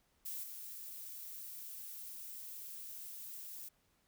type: noise with level steps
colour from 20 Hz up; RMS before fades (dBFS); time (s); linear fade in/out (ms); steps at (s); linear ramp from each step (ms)
violet; -43 / -48; 0.25-3.69; 10; 0.43; 5
effects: pink hiss -75 dBFS RMS until 4.07 s